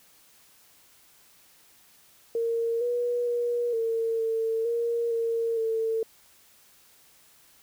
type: tone with pitch steps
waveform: sine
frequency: 461.6 / 483.6 / 479 / 454.6 / 449.8 / 468 / 459.4 / 448.2 Hz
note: A#4 / B4 / A#4 / A#4 / A4 / A#4 / A#4 / A4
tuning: -17 / -36 / +47 / -43 / +38 / +7 / -25 / +32 cents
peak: -24 dBFS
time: 2.35-6.03 s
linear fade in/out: 2 ms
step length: 460 ms
effects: white hiss -58 dBFS RMS until 7.62 s